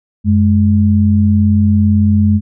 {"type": "tone pair together", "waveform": "sine", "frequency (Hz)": [92.2, 210.1], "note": ["F#2", "G#3"], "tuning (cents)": [-6, 20], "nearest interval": "octave + major second", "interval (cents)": 1426, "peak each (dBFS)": -10, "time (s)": [0.24, 2.41], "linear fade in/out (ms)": 50, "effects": []}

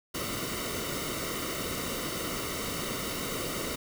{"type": "noise with comb filter", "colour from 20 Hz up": "pink", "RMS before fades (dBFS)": -34, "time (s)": [0.14, 3.76], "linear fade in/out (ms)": 10, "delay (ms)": 1.2, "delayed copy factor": -0.7, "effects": []}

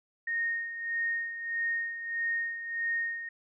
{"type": "tone with tremolo", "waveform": "sine", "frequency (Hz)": 1852, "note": "A#6", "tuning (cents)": -12, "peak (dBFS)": -27, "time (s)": [0.27, 3.29], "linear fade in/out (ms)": 5, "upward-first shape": "sine", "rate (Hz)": 1.6, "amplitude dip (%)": 65, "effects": []}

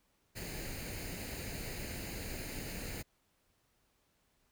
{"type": "noise with comb filter", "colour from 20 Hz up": "pink", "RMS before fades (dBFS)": -42, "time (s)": [0.35, 3.03], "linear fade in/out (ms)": 20, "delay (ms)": 0.44, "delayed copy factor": 0.65, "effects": ["pink hiss -75 dBFS RMS until 4.51 s"]}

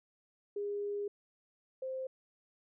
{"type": "tone pair in turn", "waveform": "sine", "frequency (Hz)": [408.3, 522.8], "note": ["G#4", "C5"], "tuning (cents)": [-29, -1], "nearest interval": "major third", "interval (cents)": 428, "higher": "second", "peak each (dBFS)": [-34, -36], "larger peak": "first", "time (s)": [[0.56, 1.08], [1.82, 2.07]], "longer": "first", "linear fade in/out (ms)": 5, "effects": []}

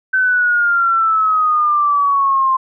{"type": "exponential sweep", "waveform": "sine", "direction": "down", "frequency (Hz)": [1535, 1046.5], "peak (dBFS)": -11, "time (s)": [0.13, 2.57], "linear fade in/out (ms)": 10, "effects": []}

